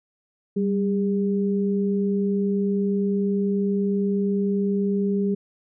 sine tone pair together, 196 / 404.9 Hz, G3 / G#4, 0 / -44 cents, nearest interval octave + minor second, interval 1256 cents, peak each -21 / -25 dBFS, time 0.56-5.35 s, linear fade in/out 10 ms, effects none

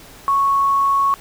sine tone with quantisation, 1106 Hz, C#6, 4 cents flat, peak -13 dBFS, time 0.28-1.14 s, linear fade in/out 0 ms, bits 7, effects pink hiss -42 dBFS RMS until 1.2 s

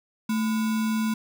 sine tone with sample-and-hold, 220 Hz, A3, in tune, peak -22 dBFS, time 0.29-1.14 s, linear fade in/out 5 ms, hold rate 1225 Hz, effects none

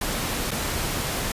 pink noise with dropouts, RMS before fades -27 dBFS, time 0.01-1.32 s, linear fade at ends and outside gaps 5 ms, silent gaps 0.509-0.513 s, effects resampled to 32000 Hz

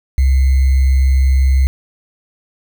sine tone with sample-and-hold, 66.3 Hz, C2, 23 cents sharp, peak -8 dBFS, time 0.18-1.67 s, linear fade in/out 0 ms, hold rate 2100 Hz, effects none

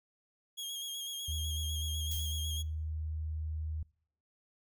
sawtooth tone with vibrato, 3273 Hz, G#7, 26 cents flat, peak -35 dBFS, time 0.57-2.63 s, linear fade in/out 20 ms, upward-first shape square, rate 8 Hz, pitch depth 27 cents each way
sine tone, 78.1 Hz, D#2, 7 cents sharp, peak -34 dBFS, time 1.28-3.83 s, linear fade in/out 5 ms
violet noise with exponential decay, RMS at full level -39 dBFS, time 2.11-2.67 s, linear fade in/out 2 ms, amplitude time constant 120 ms
effects noise-tail reverb RT60 0.6 s tail -25 dB re dry

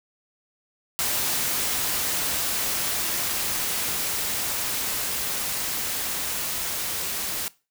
white noise with level ramp, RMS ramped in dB -25 to -29 dBFS, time 0.99-7.48 s, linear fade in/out 0 ms, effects noise-tail reverb RT60 0.3 s tail -20 dB re dry

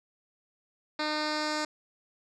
10% pulse tone with low-pass filter sweep, 304.3 Hz, D#4, 38 cents flat, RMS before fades -31 dBFS, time 0.99-1.65 s, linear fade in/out 5 ms, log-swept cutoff 4100 to 6200 Hz, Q 2.4, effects none

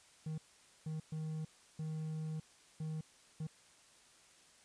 triangle tone bursts at uneven times, 156.9 Hz, D#3, 15 cents sharp, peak -36 dBFS, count 6, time 0.26-0.38 / 0.86-1 / 1.12-1.45 / 1.79-2.4 / 2.8-3.01 / 3.4-3.47 s, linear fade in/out 5 ms, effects white hiss -64 dBFS RMS until 4.64 s + resampled to 22050 Hz

